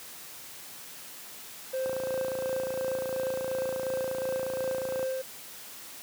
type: tone with tremolo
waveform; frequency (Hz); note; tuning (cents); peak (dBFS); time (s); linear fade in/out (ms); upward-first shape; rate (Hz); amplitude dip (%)
triangle; 523.3; C5; 0; -26; 1.73-5.22; 10; sine; 2.8; 30
type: click train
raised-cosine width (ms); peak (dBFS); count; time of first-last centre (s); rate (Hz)
1; -23; 91; 1.86-5.029; 28.4
effects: white hiss -45 dBFS RMS until 6.02 s + high-pass 100 Hz 12 dB/octave